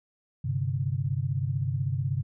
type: chord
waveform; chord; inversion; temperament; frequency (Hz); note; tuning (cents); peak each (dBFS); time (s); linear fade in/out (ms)
sine; G suspended fourth; none; equal; 98 / 130.81 / 146.83; G2 / C3 / D3; 0 / 0 / 0; -31 / -28 / -32; 0.44-2.23; 10
effects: none